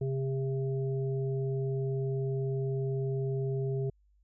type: harmonic tone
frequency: 134 Hz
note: C3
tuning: 42 cents sharp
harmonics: 1 / 3 / 5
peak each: -30 / -34 / -48 dBFS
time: 0.01-3.9 s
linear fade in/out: 5 ms
effects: added 50 Hz sine -63 dBFS peak until 4.23 s